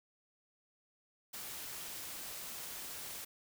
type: noise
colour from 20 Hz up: white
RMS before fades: -45 dBFS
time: 1.33-3.25 s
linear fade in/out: 10 ms
effects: none